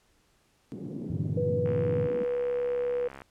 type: band-pass noise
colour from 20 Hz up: white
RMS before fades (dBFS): -38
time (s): 0.72-2.24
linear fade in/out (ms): 0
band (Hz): 140 to 320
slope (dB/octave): 24
type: chord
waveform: sine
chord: E half-diminished seventh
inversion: first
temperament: equal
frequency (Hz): 98 / 116.54 / 146.83 / 164.81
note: G2 / Bb2 / D3 / E3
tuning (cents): 0 / 0 / 0 / 0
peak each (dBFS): -34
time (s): 1.1-2.07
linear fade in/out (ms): 5
type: tone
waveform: sine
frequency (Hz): 488.7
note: B4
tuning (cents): -18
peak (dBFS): -26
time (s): 1.37-3.08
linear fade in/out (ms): 5
type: click train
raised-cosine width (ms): 0.5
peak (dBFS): -28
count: 107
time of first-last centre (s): 1.66-3.219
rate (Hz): 68
effects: pink hiss -67 dBFS RMS until 3.3 s + low-pass 11000 Hz 12 dB/octave